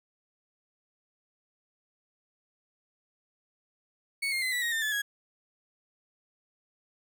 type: tone with pitch steps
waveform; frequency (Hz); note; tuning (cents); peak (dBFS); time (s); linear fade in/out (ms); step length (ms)
35% pulse; 2218 / 2128 / 2041 / 1957.8 / 1878.1 / 1801.6 / 1728.2 / 1657.8; C#7 / C7 / C7 / B6 / A#6 / A6 / A6 / G#6; 0 / +29 / -44 / -16 / +12 / +40 / -32 / -4; -26; 4.22-5.02; 10; 100
effects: none